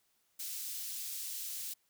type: high-pass noise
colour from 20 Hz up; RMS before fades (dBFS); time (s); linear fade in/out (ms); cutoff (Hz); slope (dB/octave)
white; -41; 0.39-1.74; 10; 3900; 12
effects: white hiss -75 dBFS RMS until 1.89 s